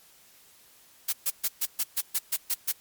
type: noise bursts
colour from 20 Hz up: blue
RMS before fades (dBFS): -26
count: 10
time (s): 1.08-2.72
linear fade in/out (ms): 10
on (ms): 47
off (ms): 130
effects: white hiss -57 dBFS RMS until 2.8 s + MP3 96 kbps